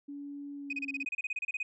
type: tone with pitch glide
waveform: sine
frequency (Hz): 284.9 to 275.5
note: C#4 to C#4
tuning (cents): +48 to -11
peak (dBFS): -39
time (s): 0.08-1.05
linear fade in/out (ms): 10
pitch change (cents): -59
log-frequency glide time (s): 0.55-0.91
type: tone bursts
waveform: sine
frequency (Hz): 2503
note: D#7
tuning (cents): +10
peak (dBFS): -30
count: 16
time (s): 0.7-1.63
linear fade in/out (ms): 5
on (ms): 30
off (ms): 30
effects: tanh soft clip ceiling -28 dBFS

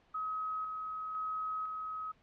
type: tone with tremolo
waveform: sine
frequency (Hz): 1272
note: D#6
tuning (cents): +38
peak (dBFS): -34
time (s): 0.14-2.12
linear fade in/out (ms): 10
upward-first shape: square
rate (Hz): 0.99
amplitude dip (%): 30
effects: pink hiss -67 dBFS RMS until 2.22 s + low-pass 3000 Hz 12 dB/octave

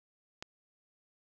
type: click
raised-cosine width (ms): 0.2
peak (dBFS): -23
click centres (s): 0.425
effects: none

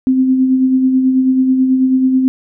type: tone with tremolo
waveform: sine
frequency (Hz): 260.1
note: C4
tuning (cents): -10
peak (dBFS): -7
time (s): 0.07-2.28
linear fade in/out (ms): 0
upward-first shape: sine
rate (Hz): 9.2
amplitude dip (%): 40
effects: none

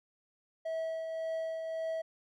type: tone with tremolo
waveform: triangle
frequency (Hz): 648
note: E5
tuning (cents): -30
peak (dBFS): -30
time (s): 0.65-2.02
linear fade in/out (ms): 10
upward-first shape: triangle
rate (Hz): 1.8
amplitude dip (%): 40
effects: none

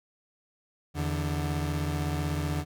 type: tone pair together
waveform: 30% pulse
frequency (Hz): 81.5 / 147.03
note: E2 / D3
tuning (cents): -19 / +2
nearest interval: minor seventh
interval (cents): 1021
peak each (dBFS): -28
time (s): 0.94-2.65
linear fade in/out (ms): 50
effects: none

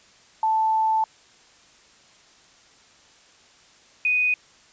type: tone pair in turn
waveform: sine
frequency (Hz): 880 / 2489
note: A5 / D#7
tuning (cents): 0 / 0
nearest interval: octave + tritone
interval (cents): 1800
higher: second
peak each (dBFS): -18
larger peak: neither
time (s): 0.43-1.04 / 4.05-4.34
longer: first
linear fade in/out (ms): 2
effects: white hiss -54 dBFS RMS until 4.72 s + resampled to 16000 Hz

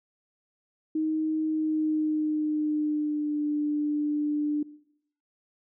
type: tone with pitch glide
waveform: sine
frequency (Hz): 313.3 to 296.9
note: D#4 to D4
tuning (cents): +12 to +19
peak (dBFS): -24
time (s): 0.95-4.63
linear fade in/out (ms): 5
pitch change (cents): -93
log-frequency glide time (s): 1.46-3.42
effects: noise-tail reverb RT60 0.7 s tail -19 dB re dry

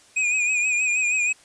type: tone with vibrato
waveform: square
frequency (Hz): 2477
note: D#7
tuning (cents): -8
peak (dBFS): -20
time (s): 0.16-1.33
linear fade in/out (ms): 10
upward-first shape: sine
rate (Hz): 6.3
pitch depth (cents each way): 52
effects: white hiss -53 dBFS RMS until 1.44 s + resampled to 22050 Hz

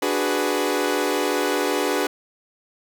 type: chord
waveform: sawtooth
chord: G# half-diminished seventh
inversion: second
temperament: equal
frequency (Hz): 293.7 / 370 / 415.3 / 493.9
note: D4 / F#4 / G#4 / B4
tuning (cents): 0 / 0 / 0 / 0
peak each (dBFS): -22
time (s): 0.02-2.07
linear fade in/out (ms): 5
effects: none

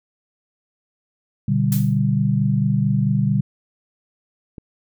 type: chord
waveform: sine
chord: G major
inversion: first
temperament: just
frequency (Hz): 122.5 / 147 / 196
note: B2 / D3 / G3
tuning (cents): -14 / +2 / 0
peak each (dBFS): -20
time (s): 1.48-3.41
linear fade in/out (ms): 5
type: noise with exponential decay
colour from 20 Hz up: blue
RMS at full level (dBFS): -25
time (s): 1.72-1.99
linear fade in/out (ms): 2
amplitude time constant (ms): 57
type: click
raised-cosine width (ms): 3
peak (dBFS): -22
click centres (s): 4.582
effects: none

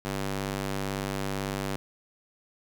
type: tone with high-pass filter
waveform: square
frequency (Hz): 49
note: G1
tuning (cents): 0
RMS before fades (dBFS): -32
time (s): 0.05-1.76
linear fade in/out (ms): 0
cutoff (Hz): 130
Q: 0.51
effects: none

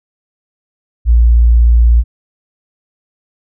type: tone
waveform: sine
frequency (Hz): 58.27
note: A#1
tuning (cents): 0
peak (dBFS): -4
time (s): 1.05-2.04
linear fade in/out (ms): 50
effects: none

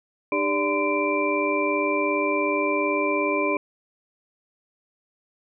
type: tone cluster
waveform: sine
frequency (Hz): 302.1 / 399.4 / 583 / 1021 / 2354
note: D4 / G4 / D5 / C6 / D7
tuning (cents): +49 / +32 / -13 / -43 / +3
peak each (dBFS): -27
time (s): 0.32-3.57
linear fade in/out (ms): 2
effects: none

